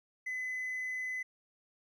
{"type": "tone", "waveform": "triangle", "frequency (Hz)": 2018, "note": "B6", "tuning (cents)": 37, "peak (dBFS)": -32, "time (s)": [0.26, 1.23], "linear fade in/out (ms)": 10, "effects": ["tanh soft clip ceiling -30 dBFS"]}